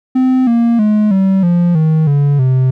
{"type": "tone with pitch steps", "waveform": "triangle", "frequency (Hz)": [257.8, 233.7, 211.8, 192.02, 174.06, 157.78, 143.02, 129.65], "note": ["C4", "A#3", "G#3", "G3", "F3", "D#3", "D3", "C3"], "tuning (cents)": [-26, 5, 34, -35, -6, 24, -46, -15], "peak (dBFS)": -6, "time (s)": [0.15, 2.71], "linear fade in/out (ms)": 10, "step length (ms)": 320, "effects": []}